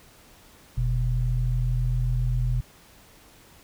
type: tone pair together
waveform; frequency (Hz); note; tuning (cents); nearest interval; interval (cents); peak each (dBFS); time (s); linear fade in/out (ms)
sine; 43.72 / 123.47; F1 / B2; +3 / 0; octave + tritone; 1797; -24; 0.77-2.61; 10
effects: pink hiss -53 dBFS RMS until 3.63 s